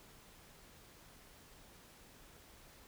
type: silence
effects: pink hiss -60 dBFS RMS until 2.87 s